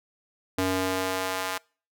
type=tone with high-pass filter sweep; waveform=square; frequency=93.6 Hz; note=F#2; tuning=20 cents sharp; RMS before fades=-28 dBFS; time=0.58-1.58 s; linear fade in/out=5 ms; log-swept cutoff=230 to 930 Hz; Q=0.9; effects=noise-tail reverb RT60 0.4 s tail -26 dB re dry